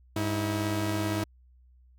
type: tone pair together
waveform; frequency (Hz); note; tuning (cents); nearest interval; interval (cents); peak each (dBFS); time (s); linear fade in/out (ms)
sawtooth; 101.4 / 321.9; G#2 / E4; -41 / -41; octave + minor sixth; 2000; -26; 0.16-1.24; 5
effects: added 62 Hz sine -55 dBFS peak until 1.98 s